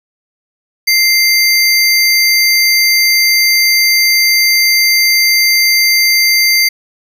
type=tone pair together; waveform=square; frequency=2093 / 4673 Hz; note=C7 / D8; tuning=0 / -9 cents; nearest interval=octave + major second; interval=1391 cents; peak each=-11 dBFS; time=0.87-6.69 s; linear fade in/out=10 ms; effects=none